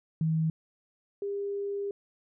sine tone pair in turn, 159.9 / 401.8 Hz, D#3 / G4, +48 / +43 cents, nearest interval octave + major third, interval 1595 cents, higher second, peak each -24 / -30 dBFS, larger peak first, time 0.21-0.5 / 1.22-1.91 s, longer second, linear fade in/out 2 ms, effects none

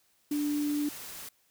sine tone in noise, 293.6 Hz, D4, in tune, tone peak -27 dBFS, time 0.31-0.89 s, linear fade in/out 5 ms, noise white, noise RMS -43 dBFS, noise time 0.31-1.29 s, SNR +13 dB, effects white hiss -69 dBFS RMS until 1.5 s

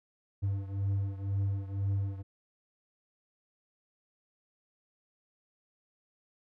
triangle beating tone pair, 98 / 100 Hz, G2 / G2, 0 / +35 cents, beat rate 2 Hz, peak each -29 / -33 dBFS, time 0.42-2.23 s, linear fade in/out 20 ms, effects none

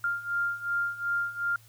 sine beating tone pair, 1396.9 / 1399.6 Hz, F6 / F6, 0 / +3 cents, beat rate 2.7 Hz, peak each -32 / -29 dBFS, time 0.04-1.56 s, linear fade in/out 2 ms, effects added 112 Hz sine -55 dBFS peak until 1.68 s + white hiss -59 dBFS RMS until 1.68 s

